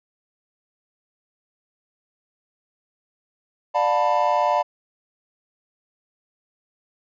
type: chord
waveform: triangle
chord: B half-diminished seventh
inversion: first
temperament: just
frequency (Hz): 592.7 / 711.2 / 889 / 987.8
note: D5 / F5 / A5 / B5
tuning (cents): +16 / +31 / +18 / 0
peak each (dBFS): -21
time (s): 3.74-4.63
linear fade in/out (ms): 20
effects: resampled to 16000 Hz